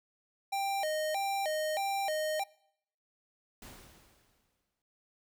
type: tone with vibrato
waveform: square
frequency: 698.5 Hz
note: F5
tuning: in tune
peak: -31 dBFS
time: 0.52-2.44 s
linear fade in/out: 10 ms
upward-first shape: square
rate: 1.6 Hz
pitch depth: 210 cents each way
type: noise with exponential decay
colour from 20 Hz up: pink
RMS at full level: -48 dBFS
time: 3.62-4.82 s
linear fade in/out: 2 ms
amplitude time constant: 260 ms
effects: noise-tail reverb RT60 0.7 s tail -24 dB re dry